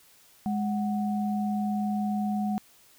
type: tone pair together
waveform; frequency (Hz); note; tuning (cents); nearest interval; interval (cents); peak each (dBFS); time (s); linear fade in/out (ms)
sine; 207.7 / 740.2; G#3 / F#5; 0 / 0; octave + minor seventh; 2200; -26 / -33; 0.46-2.58; 0
effects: white hiss -58 dBFS RMS until 2.98 s